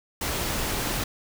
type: noise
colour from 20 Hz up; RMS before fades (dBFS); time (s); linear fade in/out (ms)
pink; -28; 0.21-1.04; 5
effects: none